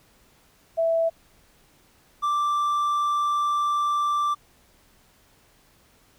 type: tone pair in turn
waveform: sine / triangle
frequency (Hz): 659.3 / 1174.7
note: E5 / D6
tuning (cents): 0 / 0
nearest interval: minor seventh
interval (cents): 1000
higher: second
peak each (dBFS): -19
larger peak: neither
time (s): 0.77-1.1 / 2.22-4.35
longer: second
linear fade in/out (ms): 20
effects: pink hiss -59 dBFS RMS until 6.18 s